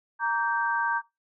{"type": "chord", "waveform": "sine", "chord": "G minor", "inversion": "first", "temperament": "equal with one note detuned", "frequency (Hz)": [932.3, 1154.5, 1568], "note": ["Bb5", "D6", "G6"], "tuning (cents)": [0, -30, 0], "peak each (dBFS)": [-27, -32, -27], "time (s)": [0.19, 1.02], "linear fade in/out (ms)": 50, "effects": ["noise-tail reverb RT60 0.2 s tail -19 dB re dry"]}